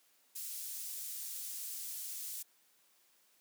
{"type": "high-pass noise", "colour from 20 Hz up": "pink", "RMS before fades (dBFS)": -43, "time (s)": [0.35, 2.43], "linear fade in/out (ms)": 10, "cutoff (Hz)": 8000, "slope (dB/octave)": 12, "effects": ["white hiss -70 dBFS RMS until 3.4 s", "high-pass 200 Hz 12 dB/octave"]}